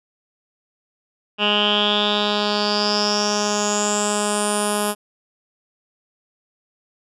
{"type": "tone with low-pass filter sweep", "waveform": "10% pulse", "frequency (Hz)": 207.7, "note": "G#3", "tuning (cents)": 0, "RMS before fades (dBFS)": -20, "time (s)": [1.38, 4.95], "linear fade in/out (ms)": 50, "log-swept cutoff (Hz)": [2800, 11000], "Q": 8.1, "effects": []}